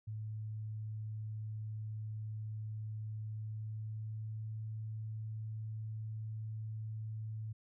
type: tone with pitch glide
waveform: sine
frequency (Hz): 108.2 to 109.39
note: A2 to A2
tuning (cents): -29 to -10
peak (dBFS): -39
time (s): 0.07-7.53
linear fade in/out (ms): 10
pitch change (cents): +19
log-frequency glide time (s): 3.26-4.54
effects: none

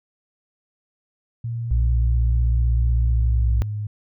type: tone with pitch glide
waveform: sine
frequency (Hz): 116.54 to 105.03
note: A#2 to G#2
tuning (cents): 0 to +20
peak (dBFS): -24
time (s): 1.44-3.87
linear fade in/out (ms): 5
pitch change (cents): -180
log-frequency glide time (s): 3.01-3.68
type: tone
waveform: sine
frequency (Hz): 60.6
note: B1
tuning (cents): -32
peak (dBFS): -16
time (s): 1.71-3.62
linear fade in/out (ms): 0
effects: none

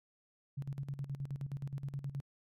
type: tone with tremolo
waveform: sine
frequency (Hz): 138.59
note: C#3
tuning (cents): 0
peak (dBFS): -35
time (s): 0.57-2.21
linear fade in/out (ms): 10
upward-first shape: square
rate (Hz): 9.5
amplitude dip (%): 75
effects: MP3 64 kbps

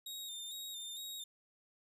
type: tone with vibrato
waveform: sawtooth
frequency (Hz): 3693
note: A#7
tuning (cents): -17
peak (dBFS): -40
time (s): 0.06-1.24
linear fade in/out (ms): 5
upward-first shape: square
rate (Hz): 2.2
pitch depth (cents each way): 41
effects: none

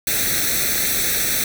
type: noise with comb filter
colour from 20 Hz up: white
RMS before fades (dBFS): -20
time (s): 0.07-1.44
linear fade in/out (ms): 2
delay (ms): 0.5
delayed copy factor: +0.8
effects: none

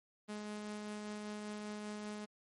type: tone with tremolo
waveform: sawtooth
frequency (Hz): 210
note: G#3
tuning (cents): +19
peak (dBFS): -37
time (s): 0.28-2.26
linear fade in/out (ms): 20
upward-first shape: triangle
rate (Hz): 5.1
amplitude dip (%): 25
effects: MP3 48 kbps

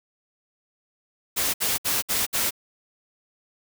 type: noise bursts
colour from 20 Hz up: white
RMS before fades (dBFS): -24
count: 5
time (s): 1.36-2.508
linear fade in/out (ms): 20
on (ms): 180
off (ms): 62
effects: none

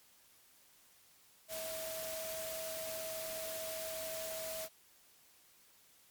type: tone in noise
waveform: sine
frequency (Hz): 643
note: E5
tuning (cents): -43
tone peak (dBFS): -42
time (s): 1.48-4.69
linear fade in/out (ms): 50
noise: white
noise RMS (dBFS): -44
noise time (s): 1.48-4.69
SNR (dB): -1
effects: white hiss -65 dBFS RMS until 6.1 s + MP3 96 kbps

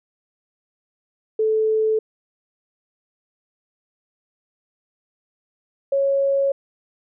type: tone pair in turn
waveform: sine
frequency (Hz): 436.8 / 551.7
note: A4 / C#5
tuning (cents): -13 / -8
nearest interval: major third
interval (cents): 405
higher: second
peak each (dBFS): -16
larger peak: neither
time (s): 1.39-1.99 / 5.92-6.52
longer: neither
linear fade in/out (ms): 5
effects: none

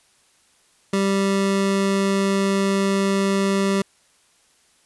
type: tone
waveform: 25% pulse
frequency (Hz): 196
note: G3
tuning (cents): 0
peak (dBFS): -14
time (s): 0.93-3.82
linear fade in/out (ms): 5
effects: white hiss -59 dBFS RMS until 4.85 s + resampled to 24000 Hz

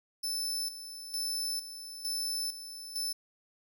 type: tone with tremolo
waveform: sawtooth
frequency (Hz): 5274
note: E8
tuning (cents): 0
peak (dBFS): -29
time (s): 0.23-3.13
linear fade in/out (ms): 10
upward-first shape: square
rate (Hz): 1.1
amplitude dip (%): 70
effects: none

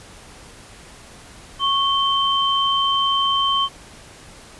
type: tone pair together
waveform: sine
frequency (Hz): 1100 / 3111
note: C#6 / G7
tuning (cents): -14 / -14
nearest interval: octave + tritone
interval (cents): 1800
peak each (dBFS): -19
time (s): 1.59-3.69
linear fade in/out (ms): 50
effects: pink hiss -43 dBFS RMS until 4.59 s + resampled to 24000 Hz

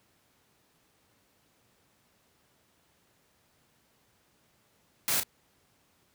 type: noise with echo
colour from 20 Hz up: white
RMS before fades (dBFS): -28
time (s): 5.08-5.2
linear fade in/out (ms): 0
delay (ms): 33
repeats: 1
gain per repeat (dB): -7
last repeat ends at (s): 5.233
effects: pink hiss -68 dBFS RMS until 6.14 s + high-pass 80 Hz 12 dB/octave

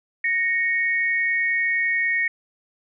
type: tone pair together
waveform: sine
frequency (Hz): 1864.7 / 2214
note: A#6 / C#7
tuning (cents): 0 / -3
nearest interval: minor third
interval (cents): 297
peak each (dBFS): -21 / -23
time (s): 0.24-2.28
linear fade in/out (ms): 5
effects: none

